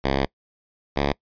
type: tone pair in turn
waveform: 5% pulse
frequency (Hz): 68.1 / 70.6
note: C#2 / C#2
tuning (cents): -30 / +32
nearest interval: minor second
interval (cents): 62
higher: second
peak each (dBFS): -9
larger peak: neither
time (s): 0.04-0.26 / 0.96-1.13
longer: first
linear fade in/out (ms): 5
effects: noise-tail reverb RT60 0.1 s tail -25 dB re dry + resampled to 11025 Hz